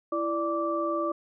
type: tone cluster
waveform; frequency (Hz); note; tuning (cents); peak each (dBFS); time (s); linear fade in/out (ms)
sine; 333.6 / 588 / 1166; E4 / D5 / D6; +21 / +2 / -13; -30; 0.12-1.12; 5
effects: none